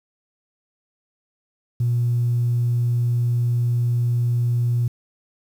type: tone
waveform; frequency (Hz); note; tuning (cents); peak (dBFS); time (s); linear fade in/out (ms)
sine; 120; B2; -49; -16; 1.8-4.88; 5
effects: tanh soft clip ceiling -13 dBFS + 8-bit